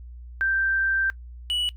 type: tone pair in turn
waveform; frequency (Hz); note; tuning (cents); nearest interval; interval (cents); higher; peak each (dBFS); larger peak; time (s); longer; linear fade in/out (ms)
sine / triangle; 1568 / 2943; G6 / F#7; 0 / -10; major seventh; 1090; second; -20 / -21; first; 0.41-1.1 / 1.5-1.69; first; 0
effects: noise-tail reverb RT60 0.1 s tail -20 dB re dry + added 60 Hz sine -38 dBFS peak until 1.76 s